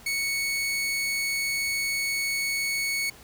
sawtooth tone, 2217 Hz, C#7, in tune, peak -22 dBFS, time 0.06-3.1 s, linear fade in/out 5 ms, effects pink hiss -50 dBFS RMS until 3.23 s

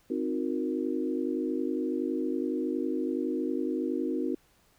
sine chord, C half-diminished seventh, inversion none, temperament equal with one note detuned, 261.6 / 311.1 / 363.2 / 466.2 Hz, C4 / Eb4 / Gb4 / Bb4, 0 / 0 / -32 / 0 cents, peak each -32 / -32 / -33 / -37 dBFS, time 0.1-4.35 s, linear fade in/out 5 ms, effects pink hiss -65 dBFS RMS until 4.78 s

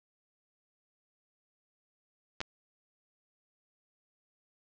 clicks, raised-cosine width 0.2 ms, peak -17 dBFS, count 2, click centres 2.405 / 2.414 s, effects low-pass 6000 Hz 12 dB/octave

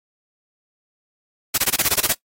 white noise bursts, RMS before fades -17 dBFS, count 10, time 1.54-2.13 s, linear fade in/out 10 ms, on 41 ms, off 20 ms, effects noise-tail reverb RT60 0.1 s tail -18 dB re dry + AAC 48 kbps

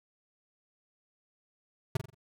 square tone with echo, 130.4 Hz, C3, 5 cents flat, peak -26 dBFS, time 1.95-1.97 s, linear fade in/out 5 ms, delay 44 ms, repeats 4, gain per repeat -8 dB, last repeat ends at 2.146 s, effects none

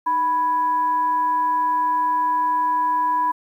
sine tone with frequency modulation, 987.8 Hz, B5, in tune, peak -17 dBFS, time 0.06-3.32 s, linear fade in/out 10 ms, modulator 679 Hz, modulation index 0.23, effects 9-bit

